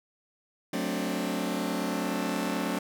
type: chord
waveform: sawtooth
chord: D dominant seventh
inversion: first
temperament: just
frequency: 183.54 / 220.2 / 264.3 / 293.7 Hz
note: F#3 / A3 / C4 / D4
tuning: -14 / +2 / +18 / 0 cents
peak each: -30 dBFS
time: 0.73-2.79 s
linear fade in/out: 5 ms
effects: none